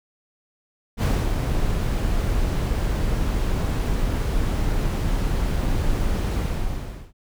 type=noise with ADSR envelope; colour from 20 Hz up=brown; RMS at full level=-17 dBFS; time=0.97-7.13 s; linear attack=60 ms; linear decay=260 ms; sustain=-5 dB; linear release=750 ms; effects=none